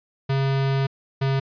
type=tone pair in turn; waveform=square; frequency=136 / 135.47 Hz; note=C#3 / C#3; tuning=-33 / -39 cents; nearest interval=unison; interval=6 cents; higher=first; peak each=-20 dBFS; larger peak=neither; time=0.29-0.87 / 1.21-1.4 s; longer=first; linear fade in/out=10 ms; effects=resampled to 11025 Hz